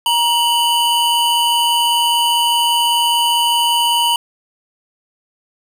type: tone pair together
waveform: square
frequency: 942 / 2991 Hz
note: A#5 / F#7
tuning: +18 / +18 cents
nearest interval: octave + minor sixth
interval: 2000 cents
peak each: -16 dBFS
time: 0.06-4.16 s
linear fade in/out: 2 ms
effects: none